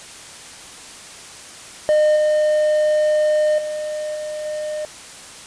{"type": "tone with level steps", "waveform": "triangle", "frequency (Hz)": 609, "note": "D#5", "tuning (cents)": -37, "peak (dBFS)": [-10, -12, -21, -23, -21], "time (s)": [1.89, 4.85], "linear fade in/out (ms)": 0, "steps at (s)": [2.16, 3.58, 4.15, 4.45], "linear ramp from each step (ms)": 5, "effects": ["white hiss -38 dBFS RMS until 5.46 s", "resampled to 22050 Hz"]}